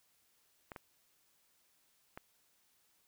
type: clicks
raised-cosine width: 0.5 ms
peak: -30 dBFS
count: 3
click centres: 0.718 / 0.762 / 2.175 s
effects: white hiss -73 dBFS RMS until 3.07 s